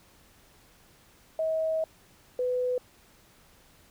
sine tone pair in turn, 639 / 499.7 Hz, D#5 / B4, +46 / +20 cents, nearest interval major third, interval 426 cents, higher first, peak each -25 dBFS, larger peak neither, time 1.39-1.84 / 2.39-2.78 s, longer first, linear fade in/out 2 ms, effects pink hiss -59 dBFS RMS until 3.9 s

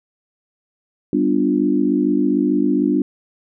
sine chord, G dominant seventh, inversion none, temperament equal, 196 / 246.9 / 293.7 / 349.2 Hz, G3 / B3 / D4 / F4, 0 / 0 / 0 / 0 cents, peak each -22 / -20 / -17 / -22 dBFS, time 1.13-3.02 s, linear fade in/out 2 ms, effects none

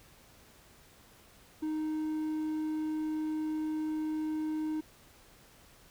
triangle tone, 310.4 Hz, D#4, 4 cents flat, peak -29 dBFS, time 1.62-4.81 s, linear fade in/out 10 ms, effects pink hiss -59 dBFS RMS until 5.9 s

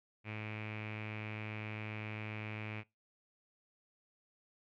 sawtooth tone with low-pass filter, 107.5 Hz, A2, 40 cents flat, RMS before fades -43 dBFS, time 0.24-2.84 s, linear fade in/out 50 ms, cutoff 2400 Hz, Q 7.8, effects noise-tail reverb RT60 0.2 s tail -22 dB re dry

